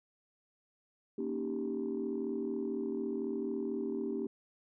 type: chord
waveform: sine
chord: Eb dominant seventh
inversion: second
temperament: equal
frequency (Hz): 233.1 / 277.2 / 311.1 / 392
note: Bb3 / Db4 / Eb4 / G4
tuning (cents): 0 / 0 / 0 / 0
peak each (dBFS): -38 / -39 / -40 / -36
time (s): 1.18-4.27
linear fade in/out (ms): 5
effects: tanh soft clip ceiling -26 dBFS